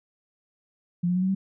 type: tone with pitch steps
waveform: sine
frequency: 174.61 / 179 / 183.5 / 188.12 / 192.85 Hz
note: F3 / F3 / F#3 / F#3 / G3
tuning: 0 / +43 / -14 / +29 / -28 cents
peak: -21 dBFS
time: 1.03-1.35 s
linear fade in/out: 10 ms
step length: 64 ms
effects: none